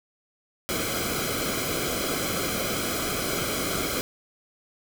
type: noise with comb filter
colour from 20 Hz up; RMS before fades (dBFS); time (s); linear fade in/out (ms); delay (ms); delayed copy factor
pink; -28; 0.69-4.01; 0; 1.1; -0.8
effects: none